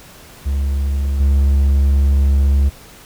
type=tone with level steps; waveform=triangle; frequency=69.3 Hz; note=C#2; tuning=in tune; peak=-13 / -8 dBFS; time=0.45-2.7 s; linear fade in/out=20 ms; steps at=1.2 s; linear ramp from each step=5 ms; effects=pink hiss -41 dBFS RMS until 3.05 s